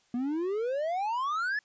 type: exponential sweep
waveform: triangle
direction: up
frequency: 235.4 to 1760 Hz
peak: -26 dBFS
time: 0.14-1.59 s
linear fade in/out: 2 ms
effects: white hiss -67 dBFS RMS until 1.64 s + resampled to 16000 Hz